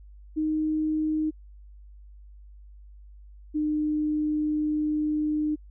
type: tone pair in turn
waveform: sine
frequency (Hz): 310 / 303.3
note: D#4 / D#4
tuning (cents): -6 / -44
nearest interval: unison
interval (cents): 38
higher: first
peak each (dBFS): -23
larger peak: neither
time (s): 0.36-1.31 / 3.54-5.56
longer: second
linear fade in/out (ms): 20
effects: added 50 Hz sine -45 dBFS peak until 5.7 s